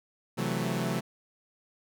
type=chord; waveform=sawtooth; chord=F# half-diminished seventh; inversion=second; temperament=equal; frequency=130.81 / 164.81 / 185 / 220 Hz; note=C3 / E3 / F#3 / A3; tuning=0 / 0 / 0 / 0 cents; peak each=-30 dBFS; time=0.37-1.01 s; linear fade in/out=20 ms; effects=none